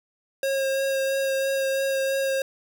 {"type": "tone with vibrato", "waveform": "square", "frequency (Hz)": 540, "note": "C#5", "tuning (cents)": -45, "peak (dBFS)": -23, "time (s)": [0.43, 2.42], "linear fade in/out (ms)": 2, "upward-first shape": "sine", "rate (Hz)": 3, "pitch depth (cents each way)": 12, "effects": []}